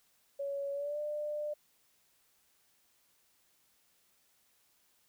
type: tone with pitch glide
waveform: sine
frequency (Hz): 560 to 596.7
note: C#5 to D5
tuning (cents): +18 to +27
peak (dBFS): -34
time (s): 0.39-1.54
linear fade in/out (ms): 10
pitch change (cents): +109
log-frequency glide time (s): 0.73-0.99
effects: white hiss -71 dBFS RMS until 5.08 s